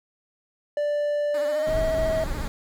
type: tone with pitch glide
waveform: triangle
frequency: 587.3 to 640.5 Hz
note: D5 to E5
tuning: 0 to -50 cents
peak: -20 dBFS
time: 0.77-2.24 s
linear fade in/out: 2 ms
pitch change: +150 cents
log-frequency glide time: 1.45-1.77 s
type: tone with vibrato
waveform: 10% pulse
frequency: 289.3 Hz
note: D4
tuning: 26 cents flat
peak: -28 dBFS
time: 1.34-2.48 s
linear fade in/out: 5 ms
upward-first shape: sine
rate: 14 Hz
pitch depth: 120 cents each way
type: noise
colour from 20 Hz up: brown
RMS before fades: -29 dBFS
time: 1.67-2.48 s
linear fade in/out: 0 ms
effects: none